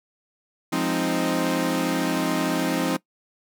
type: chord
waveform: sawtooth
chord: F minor seventh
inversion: none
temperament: equal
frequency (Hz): 174.61 / 207.7 / 261.6 / 311.1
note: F3 / Ab3 / C4 / Eb4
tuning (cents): 0 / 0 / 0 / 0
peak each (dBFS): -24 / -28 / -22 / -22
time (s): 0.72-2.97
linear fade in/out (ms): 10
effects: noise-tail reverb RT60 0.1 s tail -20 dB re dry